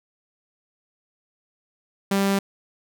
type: tone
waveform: sawtooth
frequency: 196.9 Hz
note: G3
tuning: 8 cents sharp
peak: -15 dBFS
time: 2.11-2.39 s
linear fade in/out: 5 ms
effects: none